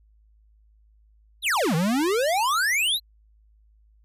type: exponential two-way sweep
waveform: square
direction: down then up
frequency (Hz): 4181 to 152 to 4181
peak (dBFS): -21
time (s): 1.42-3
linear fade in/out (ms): 50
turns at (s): 1.75
effects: added 53 Hz sine -55 dBFS peak until 4.04 s + resampled to 32000 Hz